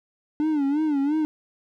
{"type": "tone with vibrato", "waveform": "triangle", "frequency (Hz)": 293.7, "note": "D4", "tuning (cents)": 0, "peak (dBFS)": -18, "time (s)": [0.4, 1.25], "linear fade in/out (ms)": 0, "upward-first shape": "sine", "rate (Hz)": 2.9, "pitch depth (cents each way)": 120, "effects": []}